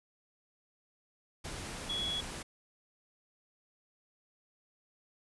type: tone in noise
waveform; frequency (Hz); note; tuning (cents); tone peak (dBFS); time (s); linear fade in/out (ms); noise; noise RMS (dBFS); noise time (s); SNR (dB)
sine; 3362; G#7; +20; -33; 1.89-2.21; 10; pink; -42; 1.44-2.43; +6
effects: resampled to 24000 Hz